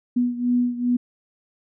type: beating tone pair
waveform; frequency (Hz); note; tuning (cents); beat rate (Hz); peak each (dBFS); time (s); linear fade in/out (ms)
sine; 244 / 246.5; B3 / B3; -21 / -3; 2.5; -20 / -24; 0.16-0.97; 10
effects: none